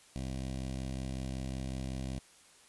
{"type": "tone with notch filter", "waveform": "15% pulse", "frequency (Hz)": 65.41, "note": "C2", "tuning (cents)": 0, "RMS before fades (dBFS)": -38, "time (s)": [0.16, 2.19], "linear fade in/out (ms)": 0, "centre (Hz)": 1300, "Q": 0.72, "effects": ["white hiss -60 dBFS RMS until 2.68 s", "resampled to 24000 Hz"]}